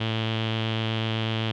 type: tone with low-pass filter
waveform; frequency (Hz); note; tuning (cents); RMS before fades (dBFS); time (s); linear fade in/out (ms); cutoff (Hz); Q
sawtooth; 111.5; A2; +23; -27; 0-1.52; 10; 3200; 5.6
effects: none